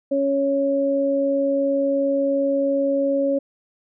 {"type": "tone pair together", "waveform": "sine", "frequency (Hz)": [277.2, 554.4], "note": ["C#4", "C#5"], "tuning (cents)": [0, 0], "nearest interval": "octave", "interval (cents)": 1200, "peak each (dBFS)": [-22, -19], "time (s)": [0.11, 3.39], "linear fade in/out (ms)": 10, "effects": []}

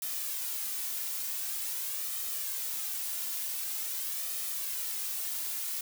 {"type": "noise with flanger", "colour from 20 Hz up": "blue", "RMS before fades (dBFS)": -35, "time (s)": [0.02, 5.81], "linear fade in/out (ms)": 2, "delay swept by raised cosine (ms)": [1.6, 2.9], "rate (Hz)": 0.46, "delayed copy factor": 0.5, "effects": []}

